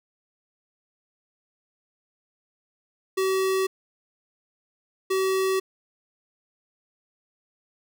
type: tone pair in turn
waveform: square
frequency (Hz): 380.8 / 380.8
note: F#4 / F#4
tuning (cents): +50 / +50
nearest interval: unison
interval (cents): 0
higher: neither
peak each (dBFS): -22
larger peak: neither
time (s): 3.17-3.67 / 5.1-5.6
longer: neither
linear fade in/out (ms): 10
effects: none